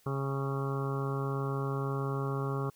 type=harmonic tone with a mistuned harmonic; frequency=136.8 Hz; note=C#3; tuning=23 cents flat; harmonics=1 / 2 / 3 / 4 / 5 / 6 / 7 / 8 / 9 / 10; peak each=-32 / -41 / -37 / -45 / -50 / -46 / -50 / -41 / -45 / -47 dBFS; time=0.06-2.7 s; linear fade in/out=5 ms; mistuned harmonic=8; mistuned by=+22 cents; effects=white hiss -65 dBFS RMS until 2.75 s